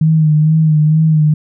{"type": "tone with vibrato", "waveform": "sine", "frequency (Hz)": 155.56, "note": "D#3", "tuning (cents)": 0, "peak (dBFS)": -7, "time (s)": [0.01, 1.34], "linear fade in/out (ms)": 5, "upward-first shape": "sine", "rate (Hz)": 2.2, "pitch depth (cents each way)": 42, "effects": []}